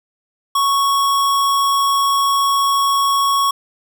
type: tone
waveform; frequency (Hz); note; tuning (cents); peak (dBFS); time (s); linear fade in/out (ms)
square; 1108.7; C#6; 0; -14; 0.55-3.51; 5
effects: none